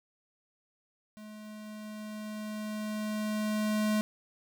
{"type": "tone with level ramp", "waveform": "square", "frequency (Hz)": 213.3, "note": "G#3", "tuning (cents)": 46, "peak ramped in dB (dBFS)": [-46, -26], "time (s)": [1.17, 4.01], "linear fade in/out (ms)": 0, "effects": ["11-bit"]}